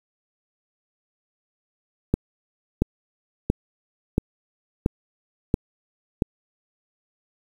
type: click train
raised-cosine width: 3 ms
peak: -5 dBFS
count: 7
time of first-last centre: 2.14-6.222 s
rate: 1.47 Hz
effects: 7-bit